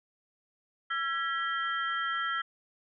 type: tone cluster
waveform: sine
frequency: 1348 / 1659 / 1941 / 3161 Hz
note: E6 / G#6 / B6 / G7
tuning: +38 / -2 / -31 / +14 cents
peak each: -31 / -36 / -37 / -39 dBFS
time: 0.9-2.42 s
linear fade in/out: 10 ms
effects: none